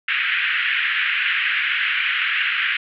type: band-pass noise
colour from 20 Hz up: pink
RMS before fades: -21 dBFS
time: 0.08-2.77 s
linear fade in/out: 5 ms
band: 1500 to 3000 Hz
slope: 48 dB/octave
effects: none